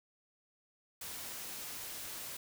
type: noise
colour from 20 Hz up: white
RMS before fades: -44 dBFS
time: 1.01-2.37 s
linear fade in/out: 5 ms
effects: none